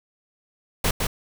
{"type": "noise with echo", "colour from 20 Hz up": "pink", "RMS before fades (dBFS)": -21, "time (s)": [0.84, 0.91], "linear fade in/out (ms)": 5, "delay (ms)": 160, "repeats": 1, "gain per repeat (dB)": -3, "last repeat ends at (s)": 1.07, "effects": []}